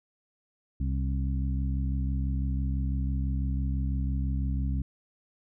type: harmonic tone with a mistuned harmonic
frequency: 66 Hz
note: C2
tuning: 16 cents sharp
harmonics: 1 / 2 / 3 / 4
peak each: -27 / -33 / -37 / -39 dBFS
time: 0.8-4.82 s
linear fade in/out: 5 ms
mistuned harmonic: 4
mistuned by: +40 cents
effects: none